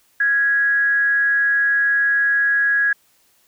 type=tone with frequency modulation; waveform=sine; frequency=1661.2 Hz; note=G#6; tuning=in tune; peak=-14 dBFS; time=0.2-2.93 s; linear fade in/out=5 ms; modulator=264 Hz; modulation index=0.22; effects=white hiss -59 dBFS RMS until 3.47 s